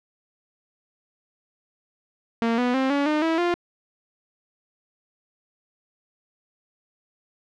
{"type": "tone with pitch steps", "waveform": "sawtooth", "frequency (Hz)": [230.2, 246.7, 264.4, 283.4, 303.8, 325.6, 348.9], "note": ["A#3", "B3", "C4", "C#4", "D#4", "E4", "F4"], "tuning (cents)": [-22, -2, 18, 38, -41, -21, -2], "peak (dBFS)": -16, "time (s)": [2.42, 3.54], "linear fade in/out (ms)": 0, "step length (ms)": 160, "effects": ["low-pass 3000 Hz 12 dB/octave"]}